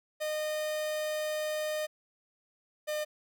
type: tone pair in turn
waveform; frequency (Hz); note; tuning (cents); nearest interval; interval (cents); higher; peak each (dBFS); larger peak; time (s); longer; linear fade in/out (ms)
45% pulse; 613 / 606.3; D#5 / D#5; -26 / -45; unison; 19; first; -31 / -31; neither; 0.2-1.87 / 2.87-3.05; first; 20
effects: none